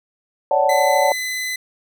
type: chord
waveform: sine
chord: D major seventh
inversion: third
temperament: equal with one note detuned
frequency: 554.4 / 587.3 / 748.6 / 880 Hz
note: C#5 / D5 / F#5 / A5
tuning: 0 / 0 / +20 / 0 cents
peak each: -19 dBFS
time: 0.51-1.12 s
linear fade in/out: 2 ms
type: tone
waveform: sawtooth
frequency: 2017 Hz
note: B6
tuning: 36 cents sharp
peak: -19 dBFS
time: 0.69-1.56 s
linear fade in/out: 5 ms
effects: none